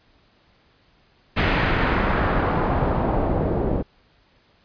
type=noise with low-pass filter sweep; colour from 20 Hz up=pink; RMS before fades=-21 dBFS; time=1.36-3.83 s; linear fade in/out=20 ms; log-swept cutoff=2600 to 480 Hz; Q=1.2; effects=pink hiss -59 dBFS RMS until 4.64 s + resampled to 11025 Hz